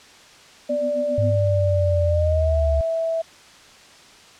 sine tone with tremolo, 249.7 Hz, B3, 19 cents sharp, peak -25 dBFS, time 0.69-1.36 s, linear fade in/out 10 ms, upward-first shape sine, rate 7.4 Hz, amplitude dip 90%
sine tone with pitch glide, 587.3 to 655.4 Hz, D5 to E5, 0 to -10 cents, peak -20 dBFS, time 0.69-3.22 s, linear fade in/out 10 ms, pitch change +190 cents, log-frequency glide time 2.04-2.58 s
sine linear sweep, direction down, 105.4 to 70.1 Hz, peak -18 dBFS, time 1.18-2.81 s, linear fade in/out 0 ms
effects white hiss -47 dBFS RMS until 4.39 s + low-pass 6000 Hz 12 dB/octave

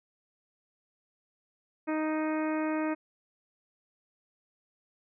harmonic tone, 311.1 Hz, D#4, in tune, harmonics 1 / 2 / 3 / 4 / 5 / 6 / 7 / 8, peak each -29 / -35 / -39 / -41 / -43 / -45 / -46 / -47 dBFS, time 1.87-2.95 s, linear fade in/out 20 ms, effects none

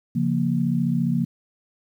sine chord, Bb minor, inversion first, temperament equal with one note detuned, 138.59 / 173.31 / 233.1 Hz, Db3 / F3 / Bb3, 0 / -13 / 0 cents, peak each -25 / -23 / -23 dBFS, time 0.15-1.25 s, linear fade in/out 10 ms, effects 9-bit

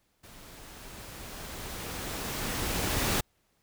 pink noise with level ramp, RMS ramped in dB -51 to -27 dBFS, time 0.23-3.21 s, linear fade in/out 10 ms, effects pink hiss -72 dBFS RMS until 3.62 s

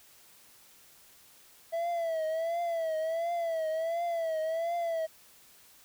triangle tone with vibrato, 659.3 Hz, E5, in tune, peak -27 dBFS, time 1.72-5.07 s, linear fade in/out 20 ms, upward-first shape triangle, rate 1.4 Hz, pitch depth 91 cents each way, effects white hiss -58 dBFS RMS until 5.84 s

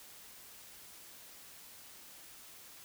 silence, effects white hiss -54 dBFS RMS until 2.84 s

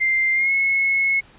sine tone with pitch glide, 2093 to 2183 Hz, C7 to C#7, 0 to -27 cents, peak -16 dBFS, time 0-1.21 s, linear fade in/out 20 ms, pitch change +73 cents, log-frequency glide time 0.34-0.52 s, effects pink hiss -50 dBFS RMS until 1.38 s + resampled to 8000 Hz

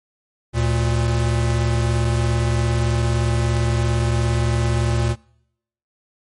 square tone pair together, 73.42 / 116.55 Hz, D2 / A#2, 0 / 0 cents, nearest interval minor sixth, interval 800 cents, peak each -22 / -19 dBFS, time 0.53-5.16 s, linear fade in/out 50 ms, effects noise-tail reverb RT60 0.8 s tail -26 dB re dry + MP3 48 kbps

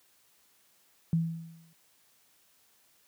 sine tone with exponential decay, 164.81 Hz, E3, in tune, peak -21 dBFS, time 1.13-1.73 s, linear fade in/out 0 ms, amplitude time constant 130 ms, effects white hiss -66 dBFS RMS until 3.07 s + high-pass 80 Hz 12 dB/octave

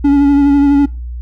triangle tone with vibrato, 283 Hz, C#4, 36 cents sharp, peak -4 dBFS, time 0.04-0.86 s, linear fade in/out 10 ms, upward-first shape sine, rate 12 Hz, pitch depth 26 cents each way, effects noise-tail reverb RT60 0.3 s tail -22 dB re dry + added 60 Hz sine -21 dBFS peak until 1.21 s

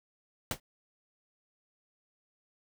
pink noise with exponential decay, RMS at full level -28 dBFS, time 0.51-0.6 s, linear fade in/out 2 ms, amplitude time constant 18 ms, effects none

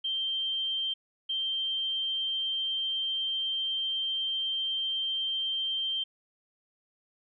sine tone pair in turn, 3146 / 3146 Hz, G7 / G7, +6 / +6 cents, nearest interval unison, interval 0 cents, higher neither, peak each -28 dBFS, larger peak neither, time 0.04-0.94 / 1.29-6.04 s, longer second, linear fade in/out 10 ms, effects none

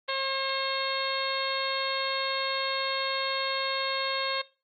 harmonic tone with a mistuned harmonic, 538 Hz, C5, 48 cents sharp, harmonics 1 / 2 / 3 / 4 / 5 / 6 / 7 / 8, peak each -33 / -33 / -37 / -37 / -39 / -39 / -37 / -35 dBFS, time 0.08-4.42 s, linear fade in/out 10 ms, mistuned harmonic 7, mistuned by -30 cents, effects noise-tail reverb RT60 0.3 s tail -19 dB re dry + Opus 24 kbps

